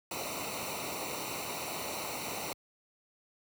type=noise with comb filter; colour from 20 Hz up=pink; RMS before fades=-38 dBFS; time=0.11-2.53 s; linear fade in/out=2 ms; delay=0.6 ms; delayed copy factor=-0.8; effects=high-pass 80 Hz 12 dB/octave